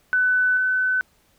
sine tone pair in turn, 1500 / 1510.4 Hz, F#6 / F#6, +23 / +35 cents, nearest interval unison, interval 12 cents, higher second, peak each -16 / -18 dBFS, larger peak first, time 0.13-0.57 / 0.57-1.01 s, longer neither, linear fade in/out 0 ms, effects pink hiss -61 dBFS RMS until 1.38 s

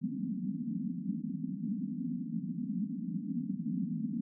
white band-pass noise, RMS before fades -36 dBFS, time 0.01-4.21 s, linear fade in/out 10 ms, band 160 to 270 Hz, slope 96 dB/octave, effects none

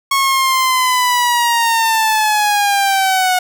sawtooth linear sweep, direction down, 1100 to 729 Hz, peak -8 dBFS, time 0.11-3.39 s, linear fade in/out 5 ms, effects none

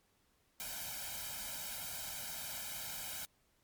white noise with comb filter, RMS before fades -43 dBFS, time 0.6-3.25 s, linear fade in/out 0 ms, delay 1.3 ms, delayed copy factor +1, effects pink hiss -74 dBFS RMS until 3.63 s + MP3 96 kbps

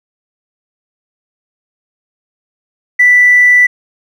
triangle tone with tanh clipping, 1975.5 Hz, B6, in tune, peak -3 dBFS, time 2.99-3.67 s, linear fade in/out 10 ms, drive 1 dB, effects none

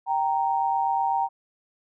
sine tone pair together, 782 / 930 Hz, G5 / A#5, -4 / -4 cents, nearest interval minor third, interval 300 cents, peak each -24 dBFS, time 0.06-1.29 s, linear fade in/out 50 ms, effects none

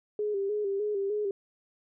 sine tone with vibrato, 406.9 Hz, G#4, 35 cents flat, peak -27 dBFS, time 0.19-1.31 s, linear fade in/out 2 ms, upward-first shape square, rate 3.3 Hz, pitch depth 53 cents each way, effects none

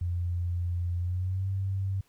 sine tone with pitch glide, 87.5 to 96.53 Hz, F2 to G2, +4 to -26 cents, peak -27 dBFS, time 0.01-2.01 s, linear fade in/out 5 ms, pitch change +170 cents, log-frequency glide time 0.99-1.48 s, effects pink hiss -67 dBFS RMS until 2.08 s

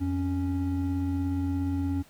triangle tone pair together, 86.88 / 277.6 Hz, F2 / C#4, -8 / +3 cents, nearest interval octave + minor sixth, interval 2011 cents, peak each -27 / -26 dBFS, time 0-2.03 s, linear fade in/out 20 ms, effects pink hiss -57 dBFS RMS until 2.09 s

